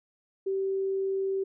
sine tone, 386.8 Hz, G4, 23 cents flat, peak -26 dBFS, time 0.46-1.44 s, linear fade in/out 10 ms, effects none

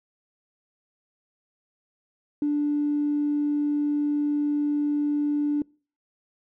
triangle tone with tanh clipping, 293.2 Hz, D4, 3 cents flat, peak -21 dBFS, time 2.42-5.62 s, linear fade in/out 2 ms, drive 4 dB, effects noise-tail reverb RT60 0.4 s tail -26 dB re dry

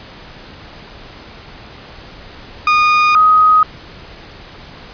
30% pulse / sine tone pair in turn, 1227 / 1255 Hz, D#6 / D#6, -25 / +15 cents, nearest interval unison, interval 40 cents, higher second, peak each -6 dBFS, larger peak neither, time 2.67-3.15 / 3.15-3.63 s, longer neither, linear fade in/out 2 ms, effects pink hiss -36 dBFS RMS until 4.93 s + resampled to 11025 Hz

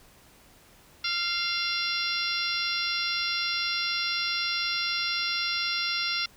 harmonic tone with a mistuned harmonic, 691 Hz, F5, 19 cents flat, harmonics 2 / 3 / 4 / 5 / 6 / 7 / 8, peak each -34 / -34 / -34 / -34 / -34 / -34 / -34 dBFS, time 1.04-6.26 s, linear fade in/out 5 ms, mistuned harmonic 3, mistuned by +29 cents, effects pink hiss -56 dBFS RMS until 6.36 s

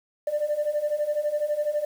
sine beating tone pair, 587.3 / 599.3 Hz, D5 / D5, 0 / +35 cents, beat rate 12 Hz, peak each -27 / -24 dBFS, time 0.27-1.85 s, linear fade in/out 5 ms, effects tanh soft clip ceiling -18 dBFS + 8-bit

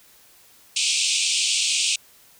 pink band-pass noise, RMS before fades -22 dBFS, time 0.76-1.96 s, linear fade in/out 5 ms, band 2400 to 9000 Hz, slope 96 dB/octave, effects white hiss -53 dBFS RMS until 2.39 s

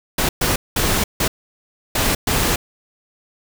pink noise bursts at uneven times, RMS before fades -18 dBFS, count 6, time 0.18-0.29 / 0.41-0.56 / 0.76-1.04 / 1.2-1.28 / 1.95-2.15 / 2.27-2.56 s, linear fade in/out 5 ms, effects none

